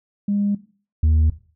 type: tone pair in turn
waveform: sine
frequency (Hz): 203.1 / 78.26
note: G#3 / D#2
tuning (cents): -38 / +11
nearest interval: octave + perfect fourth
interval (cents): 1651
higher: first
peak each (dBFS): -17 / -10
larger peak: second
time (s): 0.28-0.55 / 1.03-1.3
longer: neither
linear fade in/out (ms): 5
effects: noise-tail reverb RT60 0.4 s tail -17 dB re dry + tanh soft clip ceiling -12 dBFS